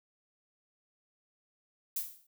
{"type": "noise with exponential decay", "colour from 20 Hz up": "violet", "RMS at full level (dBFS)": -31, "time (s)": [1.96, 2.27], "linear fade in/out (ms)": 5, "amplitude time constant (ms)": 66, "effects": []}